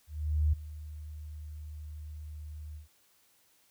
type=tone with ADSR envelope; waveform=sine; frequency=76 Hz; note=D#2; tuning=40 cents flat; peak=-22 dBFS; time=0.07-2.88 s; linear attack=460 ms; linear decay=7 ms; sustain=-18 dB; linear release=130 ms; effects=white hiss -67 dBFS RMS until 3.7 s